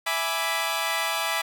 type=chord; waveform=15% pulse; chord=E dominant seventh; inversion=none; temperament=equal; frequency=659.3 / 830.6 / 987.8 / 1174.7 Hz; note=E5 / G#5 / B5 / D6; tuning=0 / 0 / 0 / 0 cents; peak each=-24 dBFS; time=0.06-1.42 s; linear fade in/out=10 ms; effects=none